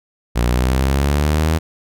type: exponential sweep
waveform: sawtooth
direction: up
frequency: 58.27 to 81.5 Hz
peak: -10 dBFS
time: 0.35-1.59 s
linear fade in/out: 20 ms
effects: none